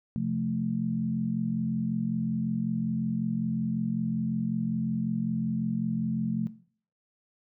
sine chord, F major, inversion second, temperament equal, 130.81 / 174.61 / 220 Hz, C3 / F3 / A3, 0 / 0 / 0 cents, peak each -34 / -31 / -30 dBFS, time 0.16-6.47 s, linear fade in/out 0 ms, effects noise-tail reverb RT60 0.5 s tail -17 dB re dry

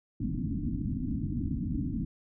white low-pass noise, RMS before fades -32 dBFS, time 0.2-2.05 s, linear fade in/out 5 ms, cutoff 300 Hz, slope 96 dB/octave, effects none

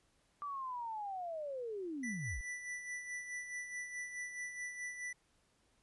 sine linear sweep, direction down, 1174.7 to 38.89 Hz, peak -39 dBFS, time 0.42-2.41 s, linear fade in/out 0 ms
square tone with tremolo, 1975.5 Hz, B6, in tune, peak -40 dBFS, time 2.03-5.13 s, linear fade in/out 5 ms, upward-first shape sine, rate 4.7 Hz, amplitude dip 55%
effects pink hiss -74 dBFS RMS until 5.82 s + resampled to 24000 Hz

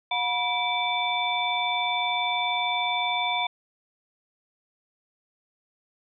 sine tone cluster, 724 / 971 / 2316 / 3533 Hz, F#5 / B5 / D7 / A7, -38 / -30 / -25 / +6 cents, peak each -29 dBFS, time 0.11-3.47 s, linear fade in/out 5 ms, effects none

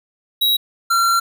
square tone pair in turn, 3854 / 1367.3 Hz, B7 / F6, -43 / -37 cents, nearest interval octave + tritone, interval 1794 cents, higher first, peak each -14 dBFS, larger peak neither, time 0.41-0.57 / 0.9-1.2 s, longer second, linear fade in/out 10 ms, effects none

